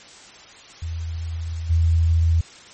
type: tone with level steps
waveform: sine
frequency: 82.41 Hz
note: E2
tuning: in tune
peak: -25 / -14 dBFS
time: 0.82-2.41 s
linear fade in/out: 5 ms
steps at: 1.69 s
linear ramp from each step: 20 ms
effects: white hiss -44 dBFS RMS until 2.73 s + MP3 32 kbps